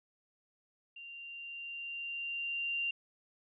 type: tone with level ramp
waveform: sine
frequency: 2777 Hz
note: F7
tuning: 10 cents flat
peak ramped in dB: -46 to -31 dBFS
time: 0.96-2.91 s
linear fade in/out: 5 ms
effects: none